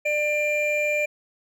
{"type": "tone pair together", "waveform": "triangle", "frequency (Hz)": [595.5, 2382], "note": ["D5", "D7"], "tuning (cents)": [24, 24], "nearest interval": "2 octaves", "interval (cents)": 2400, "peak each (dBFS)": -22, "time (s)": [0.05, 1.06], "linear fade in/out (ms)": 10, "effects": []}